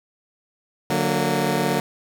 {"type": "chord", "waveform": "15% pulse", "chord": "D augmented", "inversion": "none", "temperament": "just", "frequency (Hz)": [146.83, 183.54, 229.4], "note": ["D3", "F#3", "A#3"], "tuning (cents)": [0, -14, -28], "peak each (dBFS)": -18, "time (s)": [0.9, 1.8], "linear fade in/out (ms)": 2, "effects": []}